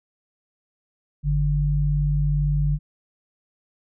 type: tone pair together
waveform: sine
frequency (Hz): 48.81 / 146.4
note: G1 / D3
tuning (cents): -7 / -5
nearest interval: octave + perfect fifth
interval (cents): 1902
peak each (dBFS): -22 / -20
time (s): 1.23-2.79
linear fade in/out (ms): 50
effects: none